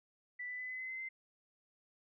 sine tone with pitch steps, 1975.5 / 1991.5 / 2008 / 2024 / 2040 / 2057 / 2074 Hz, B6 / B6 / B6 / B6 / C7 / C7 / C7, 0 / +14 / +28 / +42 / -44 / -30 / -16 cents, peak -40 dBFS, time 0.39-1.09 s, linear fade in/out 10 ms, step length 100 ms, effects none

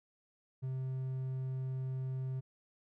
triangle tone, 130.81 Hz, C3, in tune, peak -33 dBFS, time 0.62-2.41 s, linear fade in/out 20 ms, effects none

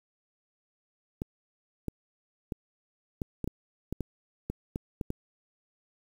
clicks, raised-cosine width 3 ms, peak -19 dBFS, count 12, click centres 1.219 / 1.883 / 2.522 / 3.218 / 3.443 / 3.476 / 3.926 / 4.007 / 4.5 / 4.759 / 5.012 / 5.104 s, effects 8-bit

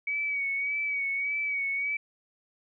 sine tone with vibrato, 2261 Hz, C#7, 34 cents sharp, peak -27 dBFS, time 0.07-1.97 s, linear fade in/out 5 ms, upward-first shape sine, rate 1.7 Hz, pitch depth 41 cents each way, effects none

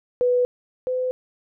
sine tone pair in turn, 493.9 / 508.1 Hz, B4 / B4, 0 / +49 cents, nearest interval unison, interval 49 cents, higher second, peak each -16 / -21 dBFS, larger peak first, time 0.21-0.45 / 0.87-1.11 s, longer neither, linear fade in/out 0 ms, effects none

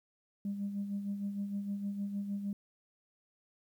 sine tone with tremolo, 201 Hz, G3, 44 cents sharp, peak -31 dBFS, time 0.45-2.53 s, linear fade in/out 2 ms, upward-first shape sine, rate 6.5 Hz, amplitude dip 55%, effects tanh soft clip ceiling -29 dBFS + 11-bit

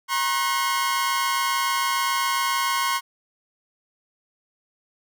sawtooth tone cluster, 952 / 1079 / 1498 Hz, A#5 / C#6 / F#6, +36 / -47 / +21 cents, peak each -24 / -19 / -27 dBFS, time 0.08-3.01 s, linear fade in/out 50 ms, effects none

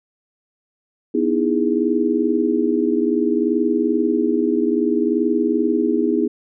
sine chord, E major seventh, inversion second, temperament just, 247.2 / 309 / 329.6 / 412 Hz, B3 / D#4 / E4 / G#4, +2 / -12 / 0 / -14 cents, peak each -21 dBFS, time 1.14-6.28 s, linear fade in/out 10 ms, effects none

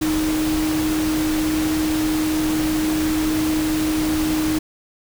sine tone in noise, 311.1 Hz, D#4, in tune, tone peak -18 dBFS, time 0.01-4.59 s, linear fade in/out 10 ms, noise pink, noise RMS -27 dBFS, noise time 0.01-4.59 s, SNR +6 dB, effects none

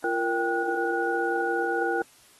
sine tone cluster, 343.9 / 465.8 / 786 / 1457 Hz, F4 / A#4 / G5 / F#6, -27 / -1 / +4 / -27 cents, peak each -29 dBFS, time 0.04-2.02 s, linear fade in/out 2 ms, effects white hiss -56 dBFS RMS until 2.39 s + AAC 32 kbps

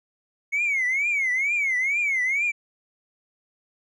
triangle tone with vibrato, 2188 Hz, C#7, 23 cents flat, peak -18 dBFS, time 0.52-2.52 s, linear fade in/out 20 ms, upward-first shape triangle, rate 2.2 Hz, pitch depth 200 cents each way, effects tanh soft clip ceiling -17 dBFS + resampled to 24000 Hz

